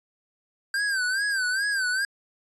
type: tone with vibrato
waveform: square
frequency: 1568 Hz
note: G6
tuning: in tune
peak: -24 dBFS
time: 0.74-2.05 s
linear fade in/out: 2 ms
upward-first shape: sine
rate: 2.4 Hz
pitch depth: 110 cents each way
effects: resampled to 24000 Hz